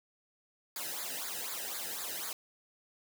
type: noise with flanger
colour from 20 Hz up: white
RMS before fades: -39 dBFS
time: 0.76-2.33 s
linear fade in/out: 2 ms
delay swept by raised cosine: 0.34 to 0.92 ms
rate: 4 Hz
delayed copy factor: -0.9
effects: none